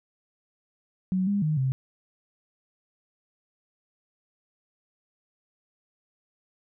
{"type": "tone with pitch steps", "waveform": "sine", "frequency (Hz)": [186.5, 202, 154, 132], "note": ["F#3", "G#3", "D#3", "C3"], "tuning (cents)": [14, -48, -17, 16], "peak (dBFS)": -22, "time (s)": [1.12, 1.72], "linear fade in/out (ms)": 0, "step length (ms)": 150, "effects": []}